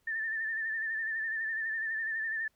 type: tone with vibrato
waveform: sine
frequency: 1784 Hz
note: A6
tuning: 23 cents sharp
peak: -31 dBFS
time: 0.07-2.48 s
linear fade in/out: 5 ms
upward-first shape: sine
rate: 12 Hz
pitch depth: 49 cents each way
effects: pink hiss -74 dBFS RMS until 2.55 s